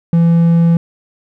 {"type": "tone", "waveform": "triangle", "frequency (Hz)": 168, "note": "E3", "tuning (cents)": 33, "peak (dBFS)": -5, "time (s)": [0.13, 0.77], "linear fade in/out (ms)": 2, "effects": []}